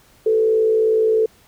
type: tone with frequency modulation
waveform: sine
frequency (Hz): 440.3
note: A4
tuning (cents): +1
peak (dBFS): -13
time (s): 0.26-1.26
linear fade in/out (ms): 5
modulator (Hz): 57.5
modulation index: 0.48
effects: pink hiss -53 dBFS RMS until 1.47 s